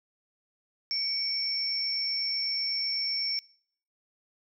sine tone pair together, 2256 / 5434 Hz, C#7 / F8, +30 / -48 cents, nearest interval octave + minor third, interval 1522 cents, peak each -39 / -27 dBFS, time 0.91-3.39 s, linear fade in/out 0 ms, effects noise-tail reverb RT60 0.6 s tail -26 dB re dry

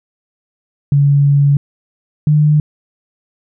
sine tone pair in turn, 142 / 150.44 Hz, C#3 / D3, +42 / +42 cents, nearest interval minor second, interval 100 cents, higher second, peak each -7 dBFS, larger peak neither, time 0.92-1.57 / 2.27-2.6 s, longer first, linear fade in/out 2 ms, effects none

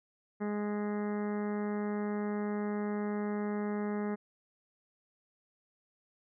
harmonic tone, 207.7 Hz, G#3, in tune, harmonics 1 / 2 / 3 / 4 / 5 / 6 / 7 / 8 / 9 / 10, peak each -33 / -37 / -46 / -45 / -51 / -49 / -54 / -53 / -53 / -56 dBFS, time 0.4-4.16 s, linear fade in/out 20 ms, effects none

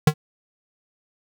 square tone with exponential decay, 152.4 Hz, D#3, 36 cents flat, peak -9 dBFS, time 0.07-0.14 s, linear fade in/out 5 ms, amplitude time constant 15 ms, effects none

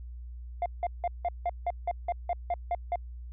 sine tone bursts, 700 Hz, F5, 4 cents sharp, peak -23 dBFS, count 12, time 0.62-2.958 s, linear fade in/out 2 ms, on 39 ms, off 170 ms, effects tanh soft clip ceiling -25 dBFS + added 60 Hz sine -39 dBFS peak until 3.32 s

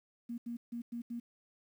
sine tone bursts at uneven times, 236.4 Hz, A#3, 24 cents sharp, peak -37 dBFS, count 5, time 0.29-0.38 / 0.46-0.57 / 0.72-0.82 / 0.92-1.02 / 1.1-1.2 s, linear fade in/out 10 ms, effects 11-bit

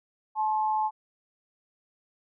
sine tone pair together, 863 / 1066.3 Hz, A5 / C6, -34 / +32 cents, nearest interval major third, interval 366 cents, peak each -24 / -33 dBFS, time 0.35-0.91 s, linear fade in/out 50 ms, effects none

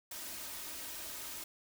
white noise with comb filter, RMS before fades -44 dBFS, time 0.11-1.44 s, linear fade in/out 5 ms, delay 3.2 ms, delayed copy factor +0.5, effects none

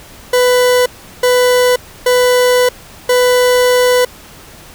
40% pulse tone bursts at uneven times, 497 Hz, B4, 11 cents sharp, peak -7 dBFS, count 4, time 0.33-0.86 / 1.23-1.76 / 2.06-2.69 / 3.09-4.05 s, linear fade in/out 5 ms, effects pink hiss -37 dBFS RMS until 4.74 s

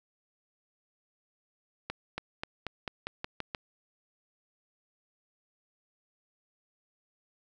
accelerating click train, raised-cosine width 0.3 ms, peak -18 dBFS, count 9, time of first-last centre 1.9-3.548 s, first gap 280 ms, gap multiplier 0.91, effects none

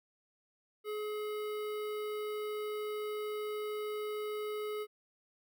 square tone with notch filter, 423.4 Hz, G#4, 33 cents sharp, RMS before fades -38 dBFS, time 0.84-4.87 s, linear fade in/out 50 ms, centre 6600 Hz, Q 0.77, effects none

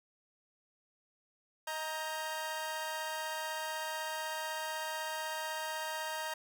sawtooth tone cluster, 628 / 934 / 1588 Hz, D#5 / A#5 / G6, +16 / +3 / +22 cents, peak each -38 / -35 / -40 dBFS, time 1.67-6.34 s, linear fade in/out 5 ms, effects none

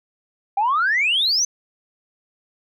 sine exponential sweep, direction up, 772 to 6272 Hz, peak -15 dBFS, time 0.57-1.45 s, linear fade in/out 5 ms, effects tanh soft clip ceiling -12 dBFS

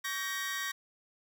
sawtooth chord, G diminished, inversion second, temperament just, 1128.9 / 1568 / 1881.6 Hz, Db6 / G6 / Bb6, +31 / 0 / +16 cents, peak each -37 / -37 / -32 dBFS, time 0.04-0.72 s, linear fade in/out 10 ms, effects none

